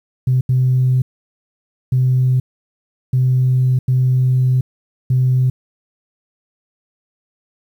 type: tone bursts at uneven times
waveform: sine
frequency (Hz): 128.2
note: C3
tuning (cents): -35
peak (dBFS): -10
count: 6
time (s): 0.27-0.41 / 0.49-1.02 / 1.92-2.4 / 3.13-3.79 / 3.88-4.61 / 5.1-5.5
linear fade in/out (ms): 5
effects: tanh soft clip ceiling -7 dBFS + 8-bit